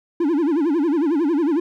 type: tone with vibrato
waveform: triangle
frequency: 311.1 Hz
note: D#4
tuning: in tune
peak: -14 dBFS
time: 0.2-1.6 s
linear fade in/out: 5 ms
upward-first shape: sine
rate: 11 Hz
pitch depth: 210 cents each way
effects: none